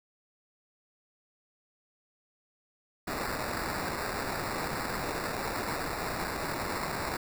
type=noise with sample-and-hold; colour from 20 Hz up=white; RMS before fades=-34 dBFS; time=3.07-7.17 s; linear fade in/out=5 ms; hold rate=3150 Hz; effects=none